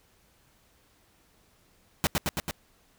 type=noise with echo; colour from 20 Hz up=pink; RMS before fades=-24 dBFS; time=2.04-2.07 s; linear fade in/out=0 ms; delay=110 ms; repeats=4; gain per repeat=-2 dB; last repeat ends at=2.51 s; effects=pink hiss -64 dBFS RMS until 2.98 s